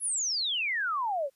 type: exponential sweep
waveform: sine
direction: down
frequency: 11180 to 521 Hz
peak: -27 dBFS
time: 0-1.3 s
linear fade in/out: 50 ms
effects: white hiss -72 dBFS RMS until 1.35 s + resampled to 32000 Hz